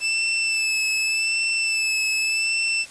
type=tone with vibrato; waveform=sawtooth; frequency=2637 Hz; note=E7; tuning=in tune; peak=-17 dBFS; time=0-2.86 s; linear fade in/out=50 ms; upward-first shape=sine; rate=0.85 Hz; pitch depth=29 cents each way; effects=white hiss -43 dBFS RMS until 2.9 s + resampled to 22050 Hz